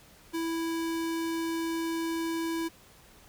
square tone, 329.6 Hz, E4, in tune, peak -30 dBFS, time 0.33-2.69 s, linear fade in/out 20 ms, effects pink hiss -56 dBFS RMS until 3.28 s

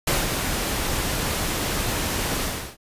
pink noise with ADSR envelope, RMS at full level -20 dBFS, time 0.07-2.77 s, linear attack 6 ms, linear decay 180 ms, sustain -5 dB, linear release 350 ms, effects resampled to 32000 Hz

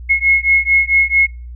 sine beating tone pair, 2169 / 2173.5 Hz, C#7 / C#7, -38 / -35 cents, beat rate 4.5 Hz, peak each -13 dBFS, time 0.09-1.27 s, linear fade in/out 20 ms, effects noise-tail reverb RT60 0.4 s tail -26 dB re dry + added 60 Hz sine -28 dBFS peak until 1.55 s

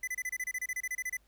square tone bursts, 2008 Hz, B6, 28 cents sharp, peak -33 dBFS, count 16, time 0.03-1.17 s, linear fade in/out 5 ms, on 45 ms, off 28 ms, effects added 50 Hz sine -65 dBFS peak until 1.27 s + pink hiss -71 dBFS RMS until 1.27 s

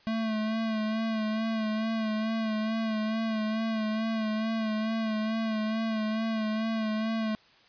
square tone with vibrato, 220 Hz, A3, in tune, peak -28 dBFS, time 0.07-7.35 s, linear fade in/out 0 ms, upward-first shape sine, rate 2.3 Hz, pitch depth 36 cents each way, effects white hiss -59 dBFS RMS until 7.68 s + resampled to 11025 Hz

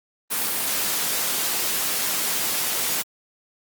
white noise, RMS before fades -24 dBFS, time 0.3-3.03 s, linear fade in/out 20 ms, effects high-pass 150 Hz 12 dB/octave + Opus 32 kbps

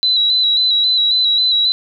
sine tone with vibrato, 3951 Hz, B7, in tune, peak -11 dBFS, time 0.03-1.72 s, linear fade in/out 0 ms, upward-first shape square, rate 3.7 Hz, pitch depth 31 cents each way, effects none

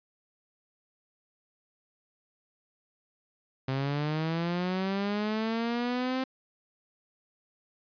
sawtooth linear sweep, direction up, 130.81 to 263 Hz, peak -24 dBFS, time 3.68-6.24 s, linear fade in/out 5 ms, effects resampled to 11025 Hz

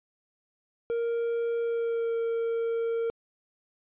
triangle tone with pitch glide, 466.2 to 460 Hz, A#4 to A#4, 0 to -23 cents, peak -24 dBFS, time 0.9-3.1 s, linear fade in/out 0 ms, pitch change -23 cents, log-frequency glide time 1.6-2.16 s, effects resampled to 8000 Hz

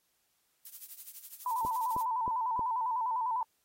violet noise with tremolo, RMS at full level -42 dBFS, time 0.65-2.04 s, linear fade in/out 20 ms, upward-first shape triangle, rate 12 Hz, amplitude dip 90%
sine tone with vibrato, 947 Hz, A#5, 27 cents sharp, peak -29 dBFS, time 1.46-3.43 s, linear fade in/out 2 ms, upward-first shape square, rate 10 Hz, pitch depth 87 cents each way
click train, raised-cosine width 2 ms, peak -27 dBFS, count 4, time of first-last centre 1.65-2.593 s, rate 3.18 Hz
effects white hiss -75 dBFS RMS until 3.64 s + AAC 48 kbps

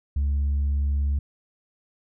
sine tone with tanh clipping, 70.8 Hz, C#2, 37 cents sharp, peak -21 dBFS, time 0.16-1.19 s, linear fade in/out 5 ms, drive 1 dB, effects none

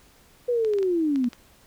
sine linear sweep, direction down, 496.4 to 233.1 Hz, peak -20 dBFS, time 0.48-1.29 s, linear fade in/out 10 ms
clicks, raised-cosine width 0.2 ms, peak -23 dBFS, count 7, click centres 0.648 / 0.736 / 0.786 / 0.829 / 1.159 / 1.243 / 1.332 s
effects pink hiss -56 dBFS RMS until 1.66 s

